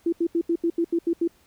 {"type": "tone bursts", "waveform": "sine", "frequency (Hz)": 336.9, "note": "E4", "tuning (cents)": 38, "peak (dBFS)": -19, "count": 9, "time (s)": [0.06, 1.277], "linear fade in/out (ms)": 5, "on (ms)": 65, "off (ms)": 79, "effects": ["pink hiss -60 dBFS RMS until 1.46 s"]}